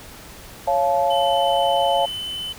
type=chord; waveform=sine; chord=Db augmented; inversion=none; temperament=just; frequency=554.4 / 693 / 866.2 Hz; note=Db5 / F5 / A5; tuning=0 / -14 / -27 cents; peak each=-21 / -20 / -21 dBFS; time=0.67-2.06 s; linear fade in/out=10 ms
type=tone; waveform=triangle; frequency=3028 Hz; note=F#7; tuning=39 cents sharp; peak=-25 dBFS; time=1.1-2.53 s; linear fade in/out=10 ms
effects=pink hiss -41 dBFS RMS until 2.58 s